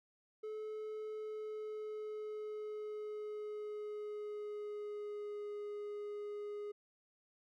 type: tone with pitch glide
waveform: triangle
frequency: 431 to 414.4 Hz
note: A4 to G#4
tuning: -36 to -4 cents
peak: -39 dBFS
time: 0.43-6.72 s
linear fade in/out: 10 ms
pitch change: -68 cents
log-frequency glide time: 1.15-5.5 s
effects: none